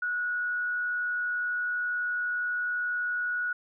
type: tone with frequency modulation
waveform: sine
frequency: 1461 Hz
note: F#6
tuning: 22 cents flat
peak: -27 dBFS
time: 0.02-3.53 s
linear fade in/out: 5 ms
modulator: 98.9 Hz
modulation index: 0.25
effects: none